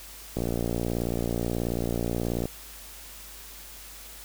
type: click train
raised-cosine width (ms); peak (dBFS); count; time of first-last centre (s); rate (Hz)
2; -15; 123; 0.37-2.455; 58.5
effects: added 50 Hz sine -49 dBFS peak until 4.24 s + white hiss -45 dBFS RMS until 4.24 s